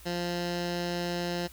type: tone with low-pass filter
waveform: 15% pulse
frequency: 174.61 Hz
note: F3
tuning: in tune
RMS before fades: -32 dBFS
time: 0.05-1.48 s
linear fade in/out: 20 ms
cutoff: 5000 Hz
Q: 2.3
effects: added 60 Hz sine -51 dBFS peak until 1.52 s + white hiss -53 dBFS RMS until 1.52 s